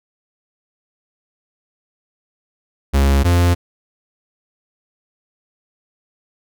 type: tone pair in turn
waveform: 45% pulse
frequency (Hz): 69.1 / 87.39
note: C#2 / F2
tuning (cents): -5 / +2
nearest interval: major third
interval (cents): 407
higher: second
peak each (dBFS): -11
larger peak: neither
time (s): 2.93-3.24 / 3.24-3.55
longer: neither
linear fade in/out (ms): 20
effects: none